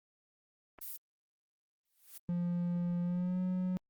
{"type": "clicks", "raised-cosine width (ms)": 0.5, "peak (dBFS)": [-36, -43], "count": 2, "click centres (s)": [0.787, 0.79]}
{"type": "noise", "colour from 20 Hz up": "violet", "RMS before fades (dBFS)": -43, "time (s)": [0.81, 0.97], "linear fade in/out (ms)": 10}
{"type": "noise with exponential growth", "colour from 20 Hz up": "blue", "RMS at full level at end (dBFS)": -46, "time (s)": [1.85, 2.18], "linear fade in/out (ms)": 5, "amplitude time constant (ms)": 70}
{"type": "tone with pitch glide", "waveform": "triangle", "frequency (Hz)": [174.61, 183.4], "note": ["F3", "F#3"], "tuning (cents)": [0, -15], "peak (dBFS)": -29, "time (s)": [2.29, 3.77], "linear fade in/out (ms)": 0, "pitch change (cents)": 85, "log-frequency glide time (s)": [3.02, 3.4]}
{"effects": ["Opus 32 kbps"]}